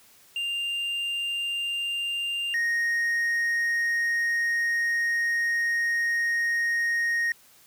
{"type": "tone pair in turn", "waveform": "triangle", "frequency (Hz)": [2794, 1864.8], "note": ["F7", "A#6"], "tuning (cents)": [0, 0], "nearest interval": "perfect fifth", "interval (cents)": 700, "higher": "first", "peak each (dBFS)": [-25, -21], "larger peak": "second", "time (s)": [[0.36, 2.54], [2.54, 7.32]], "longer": "second", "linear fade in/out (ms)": 2, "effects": ["white hiss -56 dBFS RMS until 7.66 s"]}